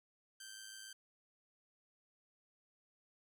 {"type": "tone with amplitude modulation", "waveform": "10% pulse", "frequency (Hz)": 1562, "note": "G6", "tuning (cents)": -7, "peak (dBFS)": -39, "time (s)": [0.4, 0.93], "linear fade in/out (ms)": 5, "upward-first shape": "sine", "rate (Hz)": 107, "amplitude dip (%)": 50, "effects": []}